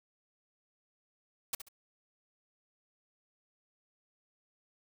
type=noise with echo; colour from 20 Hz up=white; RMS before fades=-33 dBFS; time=1.53-1.55 s; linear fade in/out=5 ms; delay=68 ms; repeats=2; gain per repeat=-11 dB; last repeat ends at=1.686 s; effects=none